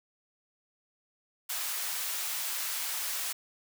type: high-pass noise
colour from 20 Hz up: white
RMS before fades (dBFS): -34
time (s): 1.49-3.33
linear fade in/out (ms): 10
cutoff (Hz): 840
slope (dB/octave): 12
effects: none